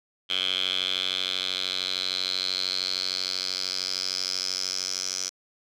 10% pulse tone with band-pass filter sweep, 93 Hz, F#2, 9 cents sharp, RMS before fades -29 dBFS, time 0.29-5.3 s, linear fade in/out 20 ms, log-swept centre 3200 to 5700 Hz, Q 7.6, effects none

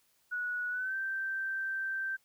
sine tone with pitch glide, 1466 to 1562.2 Hz, F#6 to G6, -16 to -6 cents, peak -32 dBFS, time 0.31-2.17 s, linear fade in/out 20 ms, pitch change +110 cents, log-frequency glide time 0.7-0.96 s, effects white hiss -71 dBFS RMS until 2.24 s

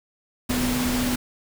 sine tone in noise, 248.7 Hz, B3, 12 cents sharp, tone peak -23 dBFS, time 0.49-1.16 s, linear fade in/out 10 ms, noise pink, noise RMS -27 dBFS, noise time 0.49-1.16 s, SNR +1 dB, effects none

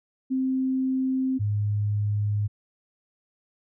sine tone pair in turn, 261.6 / 103.82 Hz, C4 / G#2, 0 / 0 cents, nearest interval octave + major third, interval 1600 cents, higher first, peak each -22 dBFS, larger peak neither, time 0.3-1.39 / 1.39-2.48 s, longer neither, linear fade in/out 20 ms, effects none

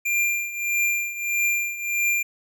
square tone with tremolo, 2387 Hz, D7, 28 cents sharp, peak -19 dBFS, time 0.05-2.23 s, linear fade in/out 10 ms, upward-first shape triangle, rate 1.6 Hz, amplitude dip 80%, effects none

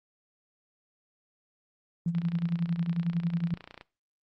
sine tone with tremolo, 170 Hz, F3, 46 cents flat, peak -23 dBFS, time 2.06-3.54 s, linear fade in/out 2 ms, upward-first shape sine, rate 11 Hz, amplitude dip 80%
click train, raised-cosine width 0.3 ms, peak -28 dBFS, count 50, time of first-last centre 2.15-3.811 s, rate 29.5 Hz
effects noise-tail reverb RT60 0.3 s tail -20 dB re dry + Opus 32 kbps

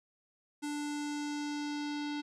square tone with low-pass filter sweep, 293.7 Hz, D4, in tune, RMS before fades -37 dBFS, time 0.62-2.22 s, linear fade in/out 20 ms, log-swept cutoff 9000 to 4200 Hz, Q 1.9, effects none

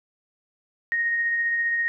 sine tone with tremolo, 1864.7 Hz, A#6, in tune, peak -20 dBFS, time 0.92-1.88 s, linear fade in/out 0 ms, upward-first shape sine, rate 15 Hz, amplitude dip 25%, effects none

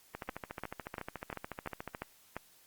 two click trains, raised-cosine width 0.5 ms, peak -24 / -22 dBFS, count 26 / 7, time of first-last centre 0.15-1.949 / 0.29-2.366 s, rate 13.9 / 2.89 Hz, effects white hiss -63 dBFS RMS until 2.66 s + Opus 48 kbps

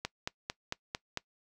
click train, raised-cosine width 0.2 ms, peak -16 dBFS, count 6, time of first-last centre 0.05-1.174 s, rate 4.45 Hz, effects noise-tail reverb RT60 0.1 s tail -22 dB re dry

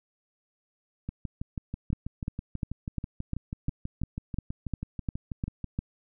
two click trains, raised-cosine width 5 ms, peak -17 / -21 dBFS, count 12 / 29, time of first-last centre 1.93-5.79 / 1.09-5.643 s, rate 2.85 / 6.15 Hz, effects none

